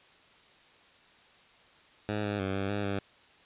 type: tone with pitch steps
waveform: 10% pulse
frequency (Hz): 105 / 102.9 / 96.1 / 98 / 102.3 / 99.2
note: G#2 / G#2 / G2 / G2 / G#2 / G2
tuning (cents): +19 / -16 / -34 / 0 / -26 / +21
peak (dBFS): -22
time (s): 2.09-2.99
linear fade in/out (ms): 0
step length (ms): 150
effects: white hiss -59 dBFS RMS until 3.45 s + resampled to 8000 Hz